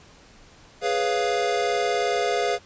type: chord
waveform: square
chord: C# dominant seventh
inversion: second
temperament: equal with one note detuned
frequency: 415.3 / 493.9 / 556.6 / 698.5 Hz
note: G#4 / B4 / C#5 / E#5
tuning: 0 / 0 / +7 / 0 cents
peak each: -27 / -28 / -32 / -26 dBFS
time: 0.81-2.59 s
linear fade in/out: 50 ms
effects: pink hiss -51 dBFS RMS until 2.65 s + resampled to 16000 Hz